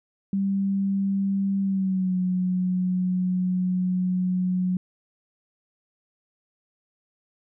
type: tone with pitch glide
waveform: sine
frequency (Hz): 196 to 182.87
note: G3 to F#3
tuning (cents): 0 to -20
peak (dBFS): -21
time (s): 0.33-4.77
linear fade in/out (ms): 2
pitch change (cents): -120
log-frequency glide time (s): 1.61-2.17
effects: none